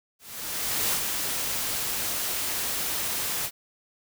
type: noise with ADSR envelope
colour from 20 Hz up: white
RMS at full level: -25 dBFS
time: 0.19-3.51 s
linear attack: 730 ms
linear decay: 75 ms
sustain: -4 dB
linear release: 60 ms
effects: none